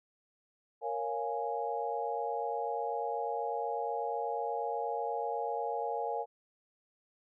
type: chord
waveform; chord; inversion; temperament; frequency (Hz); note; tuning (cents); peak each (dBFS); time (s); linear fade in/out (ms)
sine; Bb minor seventh; none; equal; 466.2 / 554.4 / 698.5 / 830.6; Bb4 / Db5 / F5 / Ab5; 0 / 0 / 0 / 0; -37 / -40 / -38 / -36; 0.81-6.26; 50
effects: none